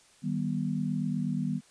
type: chord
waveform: sine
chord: Eb augmented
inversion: none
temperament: just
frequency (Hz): 155.56 / 194.45 / 243.1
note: Eb3 / G3 / B3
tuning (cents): 0 / -14 / -27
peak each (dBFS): -32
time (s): 0.22-1.61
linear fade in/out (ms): 50
effects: white hiss -60 dBFS RMS until 1.7 s + resampled to 22050 Hz